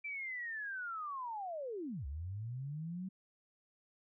sine linear two-way sweep, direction down then up, 2349 to 64.7 to 192.1 Hz, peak -39 dBFS, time 0.04-3.09 s, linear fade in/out 10 ms, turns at 2.06 s, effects none

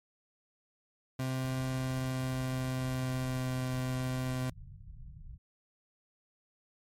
30% pulse tone with pitch glide, 130.3 to 128.43 Hz, C3 to C3, -7 to -32 cents, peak -29 dBFS, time 1.19-4.5 s, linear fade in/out 5 ms, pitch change -25 cents, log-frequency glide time 1.63-3.75 s
pink low-pass noise, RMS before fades -48 dBFS, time 1.43-5.38 s, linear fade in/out 20 ms, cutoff 160 Hz, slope 48 dB/octave
effects MP3 64 kbps

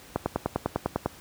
click train, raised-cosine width 1 ms, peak -10 dBFS, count 10, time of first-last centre 0.16-1.06 s, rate 10 Hz, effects pink hiss -49 dBFS RMS until 1.2 s + high-pass 60 Hz 12 dB/octave

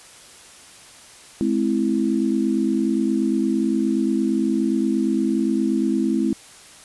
sine chord, Ab augmented, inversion none, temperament equal with one note detuned, 212.4 / 261.6 / 329.6 Hz, Ab3 / C4 / E4, +39 / 0 / 0 cents, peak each -22 dBFS, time 1.41-6.33 s, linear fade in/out 0 ms, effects white hiss -45 dBFS RMS until 6.84 s + resampled to 24000 Hz

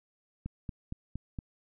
click train, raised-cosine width 5 ms, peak -24 dBFS, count 5, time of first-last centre 0.46-1.388 s, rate 4.31 Hz, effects none

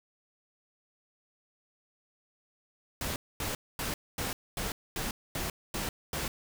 pink noise bursts, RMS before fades -34 dBFS, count 9, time 3.01-6.28 s, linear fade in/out 2 ms, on 150 ms, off 240 ms, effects none

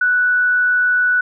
sine tone with frequency modulation, 1480 Hz, F#6, in tune, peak -12 dBFS, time 0.01-1.21 s, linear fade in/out 5 ms, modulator 93.1 Hz, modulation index 0.22, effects none

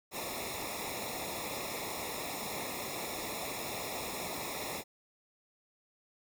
pink noise with comb filter, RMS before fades -39 dBFS, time 0.11-4.84 s, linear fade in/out 50 ms, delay 0.65 ms, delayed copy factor -1, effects none

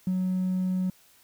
triangle tone with ADSR envelope, 184.9 Hz, F#3, 1 cent flat, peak -19 dBFS, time 0.07-0.9 s, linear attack 3 ms, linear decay 58 ms, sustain -2 dB, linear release 4 ms, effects tanh soft clip ceiling -20 dBFS + white hiss -59 dBFS RMS until 1.23 s

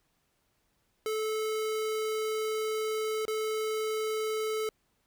square tone with dropouts, 434.9 Hz, A4, 20 cents flat, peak -30 dBFS, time 1.06-4.69 s, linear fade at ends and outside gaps 1 ms, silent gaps 3.253-3.28 s, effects pink hiss -74 dBFS RMS until 5.06 s

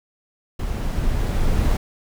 brown noise with level ramp, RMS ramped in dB -24 to -17 dBFS, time 0.59-1.77 s, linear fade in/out 5 ms, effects none

